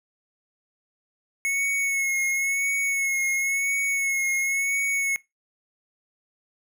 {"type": "tone with vibrato", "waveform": "square", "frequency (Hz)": 2192, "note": "C#7", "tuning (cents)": -20, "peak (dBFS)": -23, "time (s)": [1.45, 5.16], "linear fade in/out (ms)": 0, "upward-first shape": "sine", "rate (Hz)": 0.96, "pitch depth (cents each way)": 31, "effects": ["noise-tail reverb RT60 0.2 s tail -21 dB re dry"]}